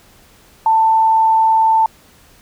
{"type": "tone", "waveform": "sine", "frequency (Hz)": 889, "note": "A5", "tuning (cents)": 18, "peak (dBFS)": -9, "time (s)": [0.66, 1.86], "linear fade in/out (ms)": 2, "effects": ["pink hiss -48 dBFS RMS until 2.41 s"]}